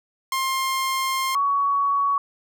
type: tone pair in turn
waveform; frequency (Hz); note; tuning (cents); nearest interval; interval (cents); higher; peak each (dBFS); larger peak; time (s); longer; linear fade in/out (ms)
sawtooth / sine; 1060 / 1123; C6 / C#6; +22 / +22; minor second; 100; second; -18; neither; 0.32-1.35 / 1.35-2.18; first; 2
effects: none